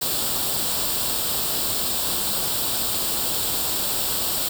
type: noise with comb filter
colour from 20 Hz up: white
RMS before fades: -24 dBFS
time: 0.01-4.49 s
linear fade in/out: 10 ms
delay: 0.24 ms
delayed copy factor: +0.65
effects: none